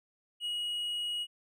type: tone with hard clipping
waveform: sine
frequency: 2900 Hz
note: F#7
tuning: 35 cents flat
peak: -33 dBFS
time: 0.4-1.27 s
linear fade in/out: 50 ms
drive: 3 dB
effects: none